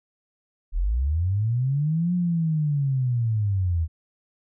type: linear two-way sweep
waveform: sine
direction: up then down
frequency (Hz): 35.61 to 180 to 78.2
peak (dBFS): -20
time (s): 0.72-3.88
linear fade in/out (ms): 50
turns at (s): 2.14
effects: none